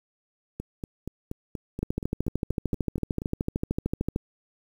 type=two click trains; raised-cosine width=3 ms; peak=-13 / -20 dBFS; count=32 / 12; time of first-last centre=1.83-4.161 / 0.6-3.219 s; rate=13.3 / 4.2 Hz; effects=8-bit